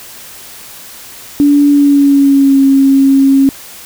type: tone with pitch glide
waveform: sine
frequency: 287.7 to 272.2 Hz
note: D4 to C#4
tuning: -36 to -31 cents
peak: -4 dBFS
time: 1.4-3.49 s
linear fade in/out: 0 ms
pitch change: -95 cents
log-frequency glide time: 1.69-2.61 s
effects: white hiss -32 dBFS RMS until 3.85 s